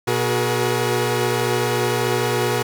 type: tone cluster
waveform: sawtooth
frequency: 121.8 / 368.8 / 422.3 / 477.3 Hz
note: B2 / F#4 / G#4 / A#4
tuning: -24 / -6 / +29 / +41 cents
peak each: -20 dBFS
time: 0.07-2.63 s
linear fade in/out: 10 ms
effects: none